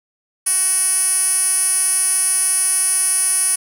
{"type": "tone with band-pass filter", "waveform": "10% pulse", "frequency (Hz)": 373.9, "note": "F#4", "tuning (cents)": 18, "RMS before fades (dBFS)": -17, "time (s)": [0.46, 3.56], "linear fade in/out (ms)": 10, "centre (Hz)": 10000, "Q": 8, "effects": []}